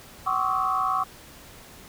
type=tone cluster; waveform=sine; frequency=756 / 1073 / 1132 / 1252 / 1310 Hz; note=F#5 / C6 / C#6 / D#6 / E6; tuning=+37 / +43 / +36 / +10 / -11 cents; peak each=-29 / -30 / -25 / -30 / -32 dBFS; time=0.26-1.04 s; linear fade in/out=10 ms; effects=pink hiss -47 dBFS RMS until 1.88 s